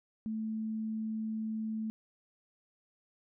sine tone, 219.4 Hz, A3, 5 cents flat, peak -33 dBFS, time 0.26-1.9 s, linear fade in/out 0 ms, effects none

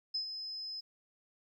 sine tone with ADSR envelope, 5100 Hz, D#8, 42 cents sharp, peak -31 dBFS, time 0.14-0.81 s, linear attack 11 ms, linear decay 100 ms, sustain -8 dB, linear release 15 ms, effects 12-bit

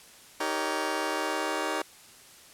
15% pulse chord, Eb dominant seventh, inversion none, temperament just, 311.1 / 388.9 / 466.7 / 560 Hz, Eb4 / G4 / Bb4 / Db5, 0 / -14 / +2 / +18 cents, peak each -27 / -27 / -30 / -28 dBFS, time 0.4-1.82 s, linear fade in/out 5 ms, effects white hiss -52 dBFS RMS until 2.53 s + low-pass 11000 Hz 12 dB/octave

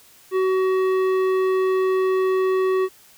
sine tone with tanh clipping, 376.2 Hz, F#4, 29 cents sharp, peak -19 dBFS, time 0.31-2.89 s, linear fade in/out 50 ms, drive 13 dB, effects white hiss -51 dBFS RMS until 3.17 s

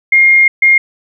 sine tone bursts at uneven times, 2129 Hz, C7, 30 cents sharp, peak -4 dBFS, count 2, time 0.12-0.48 / 0.62-0.78 s, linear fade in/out 5 ms, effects none

